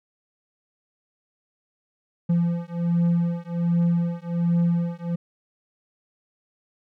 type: beating tone pair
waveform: triangle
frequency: 170.6 / 171.9 Hz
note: F3 / F3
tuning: -40 / -27 cents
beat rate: 1.3 Hz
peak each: -21 dBFS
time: 2.29-5.16 s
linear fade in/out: 10 ms
effects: none